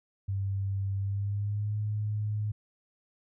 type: tone with pitch glide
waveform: sine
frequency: 98 to 105.64 Hz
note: G2 to G#2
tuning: 0 to +30 cents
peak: -28 dBFS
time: 0.28-2.52 s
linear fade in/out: 10 ms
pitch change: +130 cents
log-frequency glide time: 0.97-1.77 s
effects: none